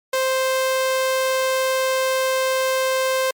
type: tone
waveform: sawtooth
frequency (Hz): 523.3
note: C5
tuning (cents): 0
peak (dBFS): -14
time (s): 0.13-3.31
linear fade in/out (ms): 5
effects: MP3 96 kbps